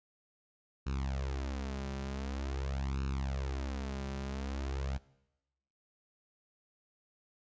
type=tone with flanger; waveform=sawtooth; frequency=67.4 Hz; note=C#2; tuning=48 cents flat; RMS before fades=-37 dBFS; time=0.86-4.98 s; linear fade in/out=10 ms; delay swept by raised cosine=0.74 to 5.14 ms; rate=0.46 Hz; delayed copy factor=+0.85; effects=noise-tail reverb RT60 0.9 s tail -20 dB re dry + resampled to 16000 Hz